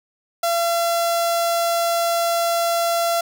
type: tone with notch filter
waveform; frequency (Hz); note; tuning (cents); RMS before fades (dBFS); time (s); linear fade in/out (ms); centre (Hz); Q
sawtooth; 680; F5; -46; -20; 0.43-3.21; 5; 2300; 1.6
effects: none